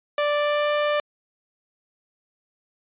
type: tone with pitch glide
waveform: sawtooth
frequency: 587.3 to 591.7 Hz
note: D5 to D5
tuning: 0 to +13 cents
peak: -16 dBFS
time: 0.18-1 s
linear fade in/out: 2 ms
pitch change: +13 cents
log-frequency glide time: 0.35-0.72 s
effects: resampled to 8000 Hz